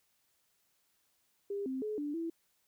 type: tone with pitch steps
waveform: sine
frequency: 401.8 / 262.5 / 426.2 / 292.7 / 331.3 Hz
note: G4 / C4 / G#4 / D4 / E4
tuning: +43 / +6 / +45 / -6 / +9 cents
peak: -34 dBFS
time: 1.5-2.3 s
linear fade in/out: 5 ms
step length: 160 ms
effects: white hiss -75 dBFS RMS until 2.67 s